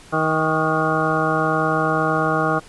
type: harmonic tone with a mistuned harmonic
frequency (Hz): 158.1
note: D#3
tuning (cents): +28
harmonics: 1 / 2 / 3 / 4 / 5 / 7 / 8 / 9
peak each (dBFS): -25 / -25 / -25 / -25 / -25 / -25 / -25 / -25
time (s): 0.12-2.6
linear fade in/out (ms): 20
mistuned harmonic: 8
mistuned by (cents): -41
effects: pink hiss -45 dBFS RMS until 2.68 s + resampled to 24000 Hz